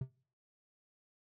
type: tone with exponential decay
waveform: triangle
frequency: 130.81 Hz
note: C3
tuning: in tune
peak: -29 dBFS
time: 0.01-0.11 s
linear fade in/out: 5 ms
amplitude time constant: 20 ms
effects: noise-tail reverb RT60 0.5 s tail -24 dB re dry